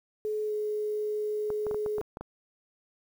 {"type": "tone with pitch glide", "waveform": "sine", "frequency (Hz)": [426.7, 423.5], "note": ["G#4", "G#4"], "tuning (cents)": [47, 34], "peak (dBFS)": -28, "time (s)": [0.25, 2.01], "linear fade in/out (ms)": 0, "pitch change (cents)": -13, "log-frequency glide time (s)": [0.44, 0.54]}
{"type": "clicks", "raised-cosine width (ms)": 1, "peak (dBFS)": -24, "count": 9, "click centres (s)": [1.503, 1.667, 1.712, 1.745, 1.862, 1.983, 2.014, 2.171, 2.21]}
{"effects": ["9-bit"]}